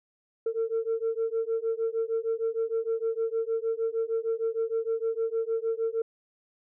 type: beating tone pair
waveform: sine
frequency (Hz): 449.6 / 456.1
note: A4 / A#4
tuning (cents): +37 / -38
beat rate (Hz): 6.5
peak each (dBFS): -28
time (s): 0.46-6.02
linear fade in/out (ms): 5
effects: tanh soft clip ceiling -21 dBFS